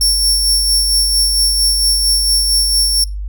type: tone with tremolo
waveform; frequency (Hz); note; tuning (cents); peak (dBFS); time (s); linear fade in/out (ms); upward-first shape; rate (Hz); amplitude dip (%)
25% pulse; 5460; F8; -40; -5; 0.01-3.04; 2; sine; 4.4; 35
effects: noise-tail reverb RT60 0.2 s tail -18 dB re dry + added 50 Hz sine -20 dBFS peak until 3.28 s